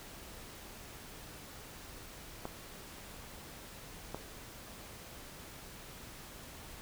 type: clicks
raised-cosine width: 1 ms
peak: -24 dBFS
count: 2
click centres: 2.454 / 4.146 s
effects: pink hiss -50 dBFS RMS until 6.81 s